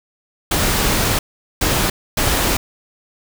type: noise bursts at uneven times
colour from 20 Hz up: pink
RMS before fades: -17 dBFS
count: 3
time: 0.51-1.19 / 1.61-1.9 / 2.17-2.57 s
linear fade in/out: 5 ms
effects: none